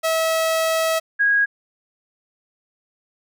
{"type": "tone pair in turn", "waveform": ["sawtooth", "sine"], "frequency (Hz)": [647, 1645.5], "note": ["E5", "G#6"], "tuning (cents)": [-32, -16], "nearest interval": "octave + major third", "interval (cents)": 1616, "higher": "second", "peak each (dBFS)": -14, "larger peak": "neither", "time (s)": [[0.03, 1], [1.19, 1.46]], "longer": "first", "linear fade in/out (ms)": 20, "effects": []}